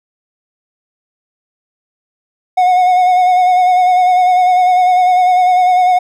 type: tone with vibrato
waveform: triangle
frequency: 729 Hz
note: F#5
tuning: 26 cents flat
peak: -5 dBFS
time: 2.57-5.99 s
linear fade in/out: 10 ms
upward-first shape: sine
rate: 10 Hz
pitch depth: 31 cents each way
effects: none